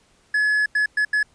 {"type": "tone bursts at uneven times", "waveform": "triangle", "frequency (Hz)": 1702, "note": "G#6", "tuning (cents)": 42, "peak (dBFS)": -15, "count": 4, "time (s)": [[0.34, 0.66], [0.75, 0.86], [0.97, 1.05], [1.13, 1.23]], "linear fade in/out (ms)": 5, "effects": ["pink hiss -59 dBFS RMS until 1.34 s", "resampled to 22050 Hz"]}